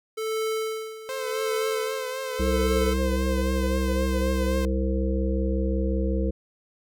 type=tone with tremolo; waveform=square; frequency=440 Hz; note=A4; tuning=in tune; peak=-25 dBFS; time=0.17-2.94 s; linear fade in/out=10 ms; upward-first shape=sine; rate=0.87 Hz; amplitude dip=80%
type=tone with vibrato; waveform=sawtooth; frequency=519 Hz; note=C5; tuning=14 cents flat; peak=-26 dBFS; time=1.09-4.65 s; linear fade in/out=0 ms; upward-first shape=triangle; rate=3.8 Hz; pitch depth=49 cents each way
type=harmonic tone; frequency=65.41 Hz; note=C2; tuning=in tune; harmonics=1 / 3 / 5 / 7 / 8; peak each=-24 / -29 / -31 / -32 / -33 dBFS; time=2.39-6.31 s; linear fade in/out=10 ms
effects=none